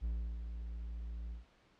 triangle tone with ADSR envelope, 57.1 Hz, A#1, 35 cents flat, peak -31 dBFS, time 0.01-1.45 s, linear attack 35 ms, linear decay 330 ms, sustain -7 dB, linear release 130 ms, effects pink hiss -68 dBFS RMS until 1.79 s + low-pass 4000 Hz 12 dB/octave

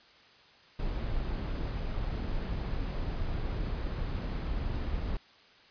brown noise, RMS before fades -33 dBFS, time 0.79-5.17 s, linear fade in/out 2 ms, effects white hiss -58 dBFS RMS until 5.7 s + resampled to 11025 Hz

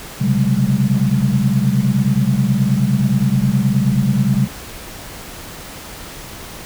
sine tone cluster, 128.4 / 137.9 / 189.5 / 207.7 Hz, C3 / C#3 / F#3 / G#3, -32 / -9 / +42 / 0 cents, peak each -18 dBFS, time 0.2-4.48 s, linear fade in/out 20 ms, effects pink hiss -33 dBFS RMS until 6.65 s

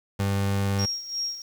30% pulse tone, 99 Hz, G2, 18 cents sharp, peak -20 dBFS, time 0.19-0.86 s, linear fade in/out 10 ms
sine tone with tremolo, 5588 Hz, F8, in tune, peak -25 dBFS, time 0.79-1.42 s, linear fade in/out 2 ms, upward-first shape sine, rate 2.9 Hz, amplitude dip 75%
effects 8-bit

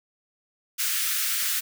white high-pass noise, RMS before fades -26 dBFS, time 0.78-1.61 s, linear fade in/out 20 ms, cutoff 1300 Hz, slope 48 dB/octave, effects none

